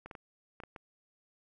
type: clicks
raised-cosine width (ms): 0.5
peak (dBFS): -30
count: 6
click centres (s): 0.06 / 0.112 / 0.152 / 0.602 / 0.636 / 0.762
effects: none